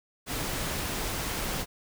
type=noise; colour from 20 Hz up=pink; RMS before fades=-32 dBFS; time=0.26-1.66 s; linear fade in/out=50 ms; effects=none